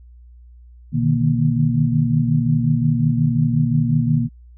sine tone cluster, 122.1 / 150 / 155.6 / 234.7 Hz, B2 / D3 / D#3 / A#3, -19 / +37 / 0 / +12 cents, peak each -20 dBFS, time 0.92-4.29 s, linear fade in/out 50 ms, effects added 60 Hz sine -41 dBFS peak until 4.57 s

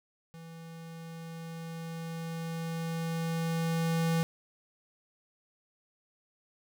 square tone with level ramp, 164.81 Hz, E3, in tune, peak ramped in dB -46 to -26 dBFS, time 0.34-4.23 s, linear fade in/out 0 ms, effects none

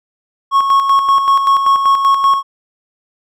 triangle tone with tremolo, 1098 Hz, C#6, 17 cents flat, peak -5 dBFS, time 0.51-2.43 s, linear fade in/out 50 ms, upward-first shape square, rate 5.2 Hz, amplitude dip 50%, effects none

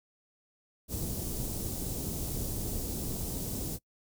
pink band-stop noise, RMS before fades -35 dBFS, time 0.88-3.79 s, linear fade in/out 50 ms, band 400 to 7400 Hz, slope 12 dB/octave, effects noise-tail reverb RT60 0.1 s tail -23 dB re dry

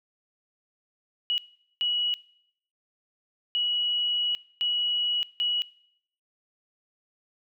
sine tone bursts at uneven times, 2922 Hz, F#7, 22 cents flat, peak -23 dBFS, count 5, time 1.3-1.38 / 1.81-2.14 / 3.55-4.35 / 4.61-5.23 / 5.4-5.62 s, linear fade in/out 0 ms, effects noise-tail reverb RT60 0.7 s tail -22 dB re dry

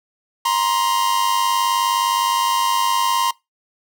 45% pulse tone pair together, 946 / 1045.4 Hz, A#5 / C6, +25 / -2 cents, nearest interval major second, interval 173 cents, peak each -19 dBFS, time 0.45-3.31 s, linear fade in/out 5 ms, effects noise-tail reverb RT60 0.2 s tail -22 dB re dry

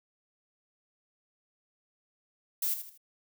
violet noise with echo, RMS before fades -30 dBFS, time 2.62-2.74 s, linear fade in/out 5 ms, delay 79 ms, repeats 3, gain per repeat -9 dB, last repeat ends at 2.977 s, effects none

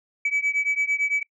sine beating tone pair, 2285 / 2293.9 Hz, D7 / D7, -48 / -41 cents, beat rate 8.9 Hz, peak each -22 / -23 dBFS, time 0.25-1.23 s, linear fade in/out 5 ms, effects noise-tail reverb RT60 0.1 s tail -24 dB re dry + tanh soft clip ceiling -17 dBFS

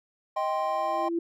triangle chord, C minor, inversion first, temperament just, 627.9 / 784.9 / 1046.5 Hz, Eb5 / G5 / C6, +16 / +2 / 0 cents, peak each -28 dBFS, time 0.36-1.09 s, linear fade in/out 10 ms
sine tone with exponential growth, 337.5 Hz, E4, 41 cents sharp, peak -23 dBFS, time 0.54-1.19 s, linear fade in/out 5 ms, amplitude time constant 140 ms
effects none

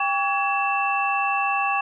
sine tone cluster, 796 / 1133 / 1675 / 2669 Hz, G5 / C#6 / G#6 / E7, +26 / +37 / +14 / +21 cents, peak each -24 / -25 / -32 / -25 dBFS, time 0-1.81 s, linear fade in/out 5 ms, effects none

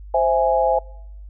sine chord, C augmented, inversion none, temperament equal, 523.3 / 659.3 / 830.6 Hz, C5 / E5 / G#5, 0 / 0 / 0 cents, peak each -19 dBFS, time 0.14-0.79 s, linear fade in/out 5 ms, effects noise-tail reverb RT60 0.8 s tail -25 dB re dry + added 50 Hz sine -35 dBFS peak until 1.29 s

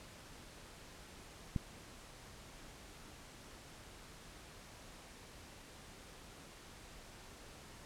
click, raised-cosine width 5 ms, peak -22 dBFS, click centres 1.562 s, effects pink hiss -55 dBFS RMS until 7.85 s + low-pass 10000 Hz 12 dB/octave

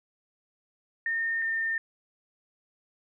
sine tone pair in turn, 1825 / 1811.3 Hz, A#6 / A6, -37 / +50 cents, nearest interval unison, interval 13 cents, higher first, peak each -26 / -26 dBFS, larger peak neither, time 1.06-1.42 / 1.42-1.78 s, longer neither, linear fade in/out 2 ms, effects none

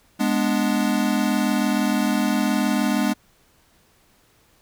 square chord, G# diminished, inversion none, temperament equal, 207.7 / 246.9 / 293.7 Hz, G#3 / B3 / D4, 0 / 0 / 0 cents, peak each -23 / -24 / -25 dBFS, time 0.19-3.14 s, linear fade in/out 20 ms, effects pink hiss -59 dBFS RMS until 4.61 s

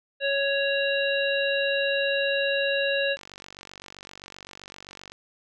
harmonic tone, 555 Hz, C#5, 2 cents sharp, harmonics 1 / 3 / 5 / 7, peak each -25 / -28 / -29 / -32 dBFS, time 0.2-3.17 s, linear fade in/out 50 ms
click train, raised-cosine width 0.2 ms, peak -24 dBFS, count 94, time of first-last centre 3.17-5.12 s, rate 47.7 Hz
effects none

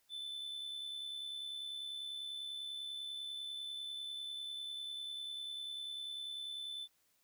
triangle tone with amplitude modulation, 3515 Hz, A7, 2 cents flat, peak -38 dBFS, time 0.09-6.88 s, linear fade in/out 50 ms, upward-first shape sine, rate 70.1 Hz, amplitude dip 40%, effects white hiss -75 dBFS RMS until 7.23 s

